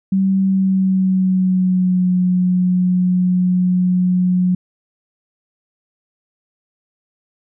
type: tone with pitch glide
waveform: sine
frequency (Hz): 192.1 to 181.53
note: G3 to F#3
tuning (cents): -35 to -33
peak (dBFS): -12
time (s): 0.12-4.55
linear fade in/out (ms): 5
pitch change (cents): -98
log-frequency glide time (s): 0.44-2.11
effects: none